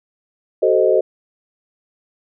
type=chord; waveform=sine; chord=F# diminished seventh; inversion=none; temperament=equal with one note detuned; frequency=378 / 440 / 523.3 / 622.3 Hz; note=F#4 / A4 / C5 / Eb5; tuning=+37 / 0 / 0 / 0 cents; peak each=-17 dBFS; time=0.62-1.01 s; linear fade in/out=10 ms; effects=none